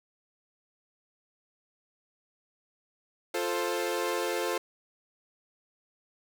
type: chord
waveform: sawtooth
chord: F major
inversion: none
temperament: equal with one note detuned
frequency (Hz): 349.2 / 440 / 524.8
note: F4 / A4 / C5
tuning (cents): 0 / 0 / +5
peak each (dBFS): -29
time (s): 3.34-4.58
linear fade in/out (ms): 5
effects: none